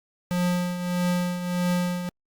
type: tone with tremolo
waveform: square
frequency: 178 Hz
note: F3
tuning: 33 cents sharp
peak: -21 dBFS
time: 0.31-2.09 s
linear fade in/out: 0 ms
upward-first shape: triangle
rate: 1.6 Hz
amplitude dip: 65%
effects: Opus 48 kbps